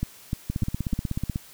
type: two click trains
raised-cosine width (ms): 5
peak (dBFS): -14 / -13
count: 15 / 4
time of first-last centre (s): 0.5-1.359 / 0.03-0.934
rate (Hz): 16.3 / 3.32
effects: white hiss -49 dBFS RMS until 1.53 s